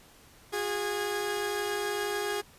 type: tone cluster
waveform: sawtooth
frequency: 360 / 411 / 1651 Hz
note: F#4 / G#4 / G#6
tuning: -47 / -18 / -11 cents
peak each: -33 / -27 / -34 dBFS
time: 0.52-2.42 s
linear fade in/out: 20 ms
effects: pink hiss -56 dBFS RMS until 2.58 s + resampled to 32000 Hz